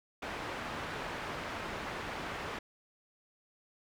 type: low-pass noise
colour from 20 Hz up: white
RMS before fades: -40 dBFS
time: 0.22-2.59 s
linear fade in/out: 5 ms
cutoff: 1700 Hz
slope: 12 dB/octave
effects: none